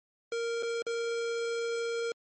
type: tone with dropouts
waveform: square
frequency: 464.8 Hz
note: A#4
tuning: 5 cents flat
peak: -31 dBFS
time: 0.32-2.12 s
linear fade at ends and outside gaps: 2 ms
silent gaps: 0.626-0.631 / 0.822-0.866 s
effects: MP3 32 kbps